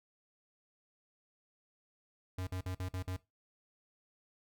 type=tone bursts; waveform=square; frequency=92.3 Hz; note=F#2; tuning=4 cents flat; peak=-37 dBFS; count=6; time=2.38-3.165 s; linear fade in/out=5 ms; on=90 ms; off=49 ms; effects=noise-tail reverb RT60 0.2 s tail -17 dB re dry